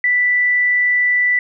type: tone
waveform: sine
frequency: 1975.5 Hz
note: B6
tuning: in tune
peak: -12 dBFS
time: 0.04-1.39 s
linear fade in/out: 2 ms
effects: none